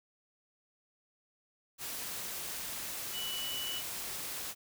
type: tone in noise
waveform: sine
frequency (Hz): 2960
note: F#7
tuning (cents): 0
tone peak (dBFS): -37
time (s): 3.12-3.83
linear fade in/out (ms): 50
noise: white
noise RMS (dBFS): -40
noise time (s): 1.78-4.55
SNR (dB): 0
effects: none